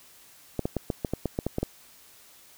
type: clicks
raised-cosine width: 2 ms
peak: -13 dBFS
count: 11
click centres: 0.593 / 0.655 / 0.767 / 0.902 / 1.048 / 1.136 / 1.257 / 1.389 / 1.466 / 1.584 / 1.63 s
effects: white hiss -54 dBFS RMS until 2.57 s